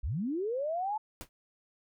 sine linear sweep, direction up, 42 to 880 Hz, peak -30 dBFS, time 0.03-0.98 s, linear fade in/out 10 ms
pink noise with exponential decay, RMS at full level -38 dBFS, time 1.21-1.29 s, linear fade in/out 0 ms, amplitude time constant 17 ms
effects none

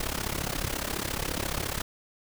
pink noise with amplitude modulation, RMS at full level -28 dBFS, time 0-1.82 s, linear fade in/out 5 ms, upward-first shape sine, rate 34.4 Hz, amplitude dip 85%, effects none

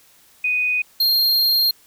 sine / square tone pair in turn, 2488 / 4210 Hz, D#7 / C8, -1 / +10 cents, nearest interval major sixth, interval 911 cents, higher second, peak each -17 / -15 dBFS, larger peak second, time 0.44-0.82 / 1-1.71 s, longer second, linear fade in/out 5 ms, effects white hiss -53 dBFS RMS until 1.86 s

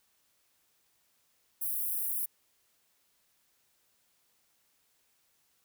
white high-pass noise, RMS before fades -33 dBFS, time 1.61-2.26 s, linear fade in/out 10 ms, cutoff 10000 Hz, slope 48 dB/octave, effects white hiss -72 dBFS RMS until 5.64 s

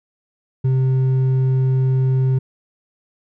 sine tone with hard clipping, 130.81 Hz, C3, in tune, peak -15 dBFS, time 0.64-2.39 s, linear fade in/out 10 ms, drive 4 dB, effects none

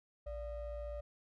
triangle ring-modulated tone, 321.4 Hz, E4, 44 cents flat, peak -35 dBFS, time 0.26-1.01 s, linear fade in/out 10 ms, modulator 264 Hz, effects none

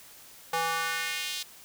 square tone with high-pass filter sweep, 164.81 Hz, E3, in tune, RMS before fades -31 dBFS, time 0.53-1.43 s, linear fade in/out 5 ms, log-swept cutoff 740 to 3800 Hz, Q 1.7, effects white hiss -51 dBFS RMS until 1.64 s

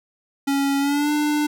square tone with pitch glide, 277.8 to 297.7 Hz, C#4 to D4, +4 to +24 cents, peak -19 dBFS, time 0.47-1.47 s, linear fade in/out 10 ms, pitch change +120 cents, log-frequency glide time 0.79-1.11 s, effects none

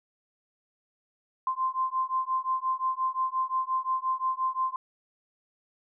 sine beating tone pair, 1040 / 1045.7 Hz, C6 / C6, -11 / -1 cents, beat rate 5.7 Hz, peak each -29 dBFS, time 1.47-4.76 s, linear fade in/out 2 ms, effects none

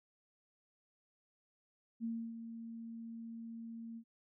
sine tone with ADSR envelope, 228.9 Hz, A#3, 31 cents flat, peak -35 dBFS, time 2-4.04 s, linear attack 42 ms, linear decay 290 ms, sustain -9 dB, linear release 70 ms, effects none

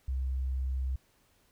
sine tone, 65.41 Hz, C2, in tune, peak -28 dBFS, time 0.08-0.96 s, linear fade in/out 5 ms, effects tanh soft clip ceiling -25 dBFS + pink hiss -68 dBFS RMS until 1.51 s

